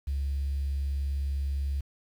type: tone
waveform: triangle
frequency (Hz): 69.3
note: C#2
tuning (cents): 0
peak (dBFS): -23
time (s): 0.07-1.81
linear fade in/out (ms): 10
effects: tanh soft clip ceiling -25 dBFS + 9-bit